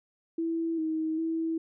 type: tone with pitch steps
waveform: sine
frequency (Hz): 329.7 / 317 / 325.7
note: E4 / D#4 / E4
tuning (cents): 0 / +32 / -21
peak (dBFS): -27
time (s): 0.38-1.58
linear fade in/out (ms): 5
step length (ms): 400
effects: none